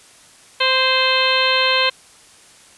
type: harmonic tone with a mistuned harmonic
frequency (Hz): 520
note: C5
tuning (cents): -11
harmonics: 1 / 2 / 3 / 4 / 5 / 6 / 7 / 8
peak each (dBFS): -22 / -21 / -23 / -24 / -21 / -21 / -25 / -22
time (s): 0.6-1.9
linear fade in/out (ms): 10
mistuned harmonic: 3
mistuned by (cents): +17
effects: white hiss -47 dBFS RMS until 2.77 s + resampled to 24000 Hz